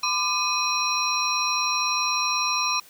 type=tone cluster; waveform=sine; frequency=1015 / 1183 / 2502 / 4059 / 5610 Hz; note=B5 / D6 / D#7 / B7 / F8; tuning=+47 / +12 / +9 / +47 / +7 cents; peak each=-28 dBFS; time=0.03-2.8 s; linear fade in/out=5 ms; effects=white hiss -51 dBFS RMS until 2.89 s